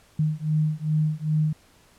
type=beating tone pair; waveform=sine; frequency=153 / 155.5 Hz; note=D#3 / D#3; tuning=-29 / -1 cents; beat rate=2.5 Hz; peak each=-24 dBFS; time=0.19-1.53 s; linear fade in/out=5 ms; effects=pink hiss -57 dBFS RMS until 1.98 s + low-pass 12000 Hz 12 dB/octave